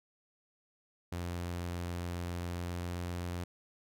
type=tone with pitch glide; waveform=sawtooth; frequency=87.31 to 87.82 Hz; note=F2 to F2; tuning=0 to +10 cents; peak=-32 dBFS; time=1.12-3.44 s; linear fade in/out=5 ms; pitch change=+10 cents; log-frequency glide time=2.5-2.91 s; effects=none